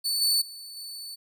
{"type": "tone with level steps", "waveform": "sawtooth", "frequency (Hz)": 4486, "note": "C#8", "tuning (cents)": 20, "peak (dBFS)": [-22, -18, -37, -34], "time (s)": [0.04, 1.16], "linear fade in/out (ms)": 20, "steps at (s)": [0.21, 0.41, 0.76], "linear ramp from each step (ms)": 10, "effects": []}